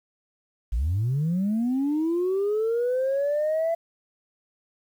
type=linear sweep; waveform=sine; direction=up; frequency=49 to 673 Hz; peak=-20 dBFS; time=0.72-3.75 s; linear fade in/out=10 ms; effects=tanh soft clip ceiling -19 dBFS + 9-bit